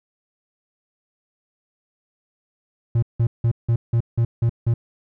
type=tone bursts; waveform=triangle; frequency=116.54 Hz; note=A#2; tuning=in tune; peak=-13 dBFS; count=8; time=2.95-4.74 s; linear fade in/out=5 ms; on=75 ms; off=170 ms; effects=none